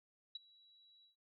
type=tone with ADSR envelope; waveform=sine; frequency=3905 Hz; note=B7; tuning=20 cents flat; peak=-40 dBFS; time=0.35-1.16 s; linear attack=5 ms; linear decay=20 ms; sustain=-24 dB; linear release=120 ms; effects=none